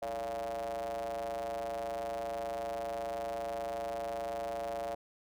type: ring-modulated tone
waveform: square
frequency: 61.74 Hz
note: B1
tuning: in tune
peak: -33 dBFS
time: 0.02-4.95 s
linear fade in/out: 5 ms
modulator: 630 Hz
effects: none